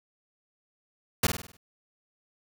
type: noise with echo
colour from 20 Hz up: pink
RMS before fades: -23 dBFS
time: 1.23-1.27 s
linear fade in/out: 5 ms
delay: 50 ms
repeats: 6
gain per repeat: -6 dB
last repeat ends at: 1.57 s
effects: none